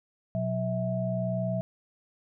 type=tone cluster; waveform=sine; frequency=122.8 / 183.6 / 649 Hz; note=B2 / F#3 / E5; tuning=-9 / -13 / -27 cents; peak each=-31 dBFS; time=0.35-1.61 s; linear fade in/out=0 ms; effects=none